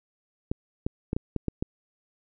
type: clicks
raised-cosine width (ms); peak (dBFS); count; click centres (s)
3; -14; 7; 0.515 / 0.865 / 1.131 / 1.165 / 1.363 / 1.483 / 1.625
effects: none